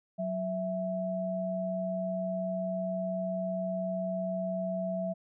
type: tone pair together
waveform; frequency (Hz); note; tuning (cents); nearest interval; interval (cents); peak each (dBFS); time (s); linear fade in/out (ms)
sine; 185 / 659.3; F#3 / E5; 0 / 0; octave + minor seventh; 2200; -34 / -32; 0.18-5.14; 20
effects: none